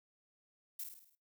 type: noise with echo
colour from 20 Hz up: violet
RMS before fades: -42 dBFS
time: 0.79-0.84 s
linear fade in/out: 5 ms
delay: 52 ms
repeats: 6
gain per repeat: -5 dB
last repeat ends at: 1.152 s
effects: noise-tail reverb RT60 0.2 s tail -18 dB re dry